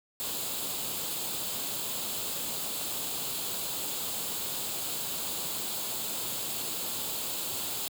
white noise with comb filter, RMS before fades -34 dBFS, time 0.2-7.88 s, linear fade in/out 0 ms, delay 0.26 ms, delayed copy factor +0.6, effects high-pass 100 Hz 12 dB/octave

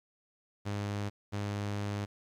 sawtooth tone pair in turn, 102.2 / 102.2 Hz, G#2 / G#2, -27 / -27 cents, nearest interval unison, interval 0 cents, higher neither, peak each -29 / -29 dBFS, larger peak neither, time 0.65-1.1 / 1.32-2.06 s, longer second, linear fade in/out 20 ms, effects low-pass 7000 Hz 12 dB/octave + 11-bit

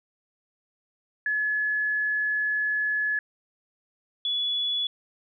sine tone pair in turn, 1706 / 3412 Hz, G#6 / G#7, +46 / +46 cents, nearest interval octave, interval 1200 cents, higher second, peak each -23 / -24 dBFS, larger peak first, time 1.26-3.19 / 4.25-4.87 s, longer first, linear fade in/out 2 ms, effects none

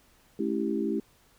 sine chord, A dominant seventh, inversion none, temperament equal with one note detuned, 215.5 / 277.2 / 329.6 / 392 Hz, A3 / C#4 / E4 / G4, -36 / 0 / 0 / 0 cents, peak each -31 / -33 / -31 / -32 dBFS, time 0.39-1 s, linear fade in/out 5 ms, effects pink hiss -62 dBFS RMS until 1.38 s

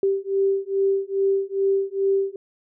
sine beating tone pair, 390 / 392.4 Hz, G4 / G4, -9 / +2 cents, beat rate 2.4 Hz, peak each -22 dBFS, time 0.03-2.36 s, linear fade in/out 2 ms, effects none

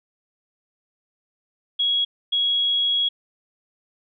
sine tone bursts at uneven times, 3322 Hz, G#7, in tune, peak -18 dBFS, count 2, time 1.79-2.05 / 2.32-3.09 s, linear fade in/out 10 ms, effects none

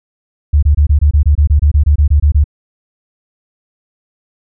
sine tone bursts, 73.42 Hz, D2, in tune, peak -5 dBFS, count 16, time 0.53-2.442 s, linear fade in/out 10 ms, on 97 ms, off 24 ms, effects none

